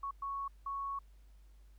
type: tone bursts at uneven times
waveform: sine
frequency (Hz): 1108.7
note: C#6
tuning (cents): 0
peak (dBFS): -36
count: 3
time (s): 0.03-0.11 / 0.22-0.48 / 0.66-0.99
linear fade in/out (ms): 5
effects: added 50 Hz sine -56 dBFS peak until 1.78 s + pink hiss -74 dBFS RMS until 1.78 s